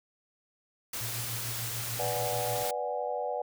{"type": "noise", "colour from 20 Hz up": "white", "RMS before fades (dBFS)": -36, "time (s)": [0.93, 2.71], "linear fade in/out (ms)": 5}
{"type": "tone with tremolo", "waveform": "sine", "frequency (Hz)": 116.7, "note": "A#2", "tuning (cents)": 2, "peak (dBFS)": -35, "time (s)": [1.01, 2.63], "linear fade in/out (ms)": 0, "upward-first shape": "triangle", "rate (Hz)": 6.8, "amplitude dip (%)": 75}
{"type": "chord", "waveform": "sine", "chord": "G# half-diminished seventh", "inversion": "first", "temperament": "equal", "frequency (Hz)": [493.9, 587.3, 740, 830.6], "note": ["B4", "D5", "F#5", "G#5"], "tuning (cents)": [0, 0, 0, 0], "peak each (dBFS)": [-35, -35, -35, -38], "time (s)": [1.99, 3.42], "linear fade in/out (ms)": 5}
{"effects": []}